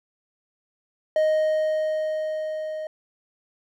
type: tone with level ramp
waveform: triangle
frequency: 622.3 Hz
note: D#5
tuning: in tune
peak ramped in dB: -15 to -27 dBFS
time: 1.16-2.87 s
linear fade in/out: 2 ms
effects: none